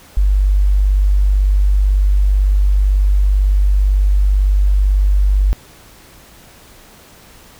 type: tone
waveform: sine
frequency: 49 Hz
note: G1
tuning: in tune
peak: -9 dBFS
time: 0.17-5.53 s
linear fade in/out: 0 ms
effects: pink hiss -43 dBFS RMS until 7.59 s